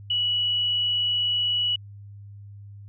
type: tone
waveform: sine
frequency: 2936 Hz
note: F#7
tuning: 14 cents flat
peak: -21 dBFS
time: 0.1-1.76 s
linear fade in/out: 5 ms
effects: added 101 Hz sine -40 dBFS peak until 2.88 s